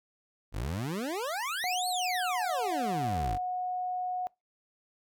25% pulse exponential two-way sweep, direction up then down, 43.65 to 4459 to 43.65 Hz, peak -28 dBFS, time 0.52-3.39 s, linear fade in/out 50 ms, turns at 1.88 s
sine tone, 730 Hz, F#5, 24 cents flat, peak -30 dBFS, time 1.64-4.27 s, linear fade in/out 0 ms
effects noise-tail reverb RT60 0.2 s tail -24 dB re dry

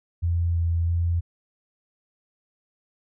sine tone with pitch steps, 85.3 / 84.2 / 85.3 Hz, F2 / E2 / F2, -40 / +37 / -40 cents, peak -20 dBFS, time 0.22-1.21 s, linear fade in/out 20 ms, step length 330 ms, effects none

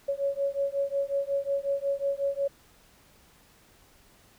sine beating tone pair, 554.4 / 559.9 Hz, C#5 / C#5, 0 / +17 cents, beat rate 5.5 Hz, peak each -29 / -29 dBFS, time 0.08-2.48 s, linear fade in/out 10 ms, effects pink hiss -59 dBFS RMS until 4.38 s

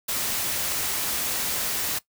white noise, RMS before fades -27 dBFS, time 0.08-1.99 s, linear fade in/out 10 ms, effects noise-tail reverb RT60 0.1 s tail -18 dB re dry

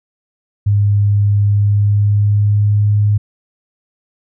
sine tone with pitch glide, 102.2 to 103.93 Hz, G#2 to G#2, -27 to +2 cents, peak -9 dBFS, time 0.66-3.18 s, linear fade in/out 10 ms, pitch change +29 cents, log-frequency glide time 1.45-2.87 s, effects none

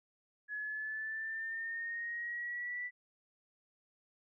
sine exponential sweep, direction up, 1690 to 1975.5 Hz, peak -37 dBFS, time 0.48-2.91 s, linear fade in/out 50 ms, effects none

